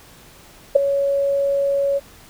sine tone with ADSR envelope, 558 Hz, C#5, 11 cents sharp, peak -4 dBFS, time 0.75-2 s, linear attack 11 ms, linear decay 7 ms, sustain -12 dB, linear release 30 ms, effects pink hiss -46 dBFS RMS until 2.29 s

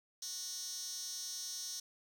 15% pulse tone with high-pass filter, 370 Hz, F#4, in tune, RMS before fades -43 dBFS, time 0.22-1.8 s, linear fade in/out 5 ms, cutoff 5300 Hz, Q 5.3, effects 10-bit

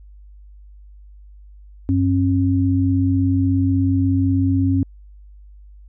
sine tone pair together, 95.7 / 270.7 Hz, G2 / C#4, -41 / -41 cents, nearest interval octave + tritone, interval 1800 cents, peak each -17 dBFS, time 1.89-4.83 s, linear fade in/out 0 ms, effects added 50 Hz sine -40 dBFS peak until 5.88 s

